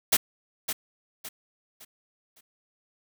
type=noise with echo; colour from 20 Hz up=white; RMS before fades=-20 dBFS; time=0.12-0.17 s; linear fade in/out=10 ms; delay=560 ms; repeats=4; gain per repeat=-9 dB; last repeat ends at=2.41 s; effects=none